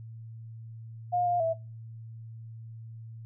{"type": "tone with pitch steps", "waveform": "sine", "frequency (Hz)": [712, 704, 656], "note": ["F5", "F5", "E5"], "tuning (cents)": [33, 14, -9], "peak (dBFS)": -24, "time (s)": [1.12, 1.54], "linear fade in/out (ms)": 20, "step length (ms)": 140, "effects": ["noise-tail reverb RT60 0.3 s tail -23 dB re dry", "added 113 Hz sine -41 dBFS peak until 3.25 s"]}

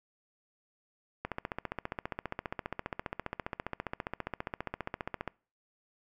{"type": "click train", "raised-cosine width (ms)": 0.5, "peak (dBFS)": -19, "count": 61, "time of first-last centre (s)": [1.25, 5.277], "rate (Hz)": 14.9, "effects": ["noise-tail reverb RT60 0.4 s tail -25 dB re dry"]}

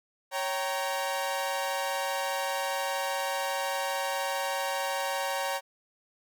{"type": "chord", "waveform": "sawtooth", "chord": "G diminished", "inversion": "second", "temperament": "equal with one note detuned", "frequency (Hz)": [554.4, 773.6, 932.3], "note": ["Db5", "G5", "Bb5"], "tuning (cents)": [0, -23, 0], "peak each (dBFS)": [-29, -30, -30], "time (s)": [0.31, 5.61], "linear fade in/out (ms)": 50, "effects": []}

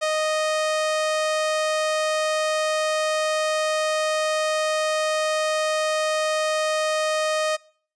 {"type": "tone", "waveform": "sawtooth", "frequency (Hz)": 621, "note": "D#5", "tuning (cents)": -3, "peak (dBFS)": -17, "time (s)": [0.01, 7.57], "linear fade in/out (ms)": 20, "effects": ["noise-tail reverb RT60 0.5 s tail -23 dB re dry", "resampled to 22050 Hz"]}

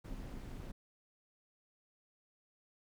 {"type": "noise with amplitude modulation", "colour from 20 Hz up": "brown", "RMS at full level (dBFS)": -42, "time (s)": [0.04, 0.72], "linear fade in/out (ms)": 10, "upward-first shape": "sine", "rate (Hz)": 227, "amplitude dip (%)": 70, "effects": []}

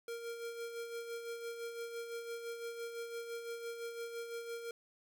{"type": "tone with tremolo", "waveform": "square", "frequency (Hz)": 466.2, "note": "A#4", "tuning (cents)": 0, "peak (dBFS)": -40, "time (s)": [0.08, 4.71], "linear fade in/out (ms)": 2, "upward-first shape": "sine", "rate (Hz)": 5.9, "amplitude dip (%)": 50, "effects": []}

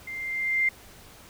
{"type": "tone with level ramp", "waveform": "sine", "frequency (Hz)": 2095, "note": "C7", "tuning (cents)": 2, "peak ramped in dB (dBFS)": [-34, -19], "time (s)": [0.07, 0.69], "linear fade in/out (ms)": 5, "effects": ["pink hiss -50 dBFS RMS until 1.29 s"]}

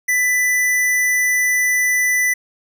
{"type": "tone", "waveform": "square", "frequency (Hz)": 1990, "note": "B6", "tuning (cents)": 13, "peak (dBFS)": -15, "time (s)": [0.08, 2.34], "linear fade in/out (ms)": 10, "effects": []}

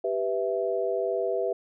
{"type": "chord", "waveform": "sine", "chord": "E minor", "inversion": "first", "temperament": "equal", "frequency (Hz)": [392, 493.9, 659.3], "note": ["G4", "B4", "E5"], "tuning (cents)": [0, 0, 0], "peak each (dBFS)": -29, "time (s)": [0.04, 1.53], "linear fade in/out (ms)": 5, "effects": []}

